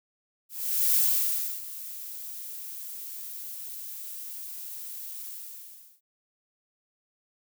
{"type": "noise with ADSR envelope", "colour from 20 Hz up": "violet", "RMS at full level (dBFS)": -22, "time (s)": [0.49, 6.01], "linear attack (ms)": 450, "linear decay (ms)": 670, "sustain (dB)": -17, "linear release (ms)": 750, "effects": []}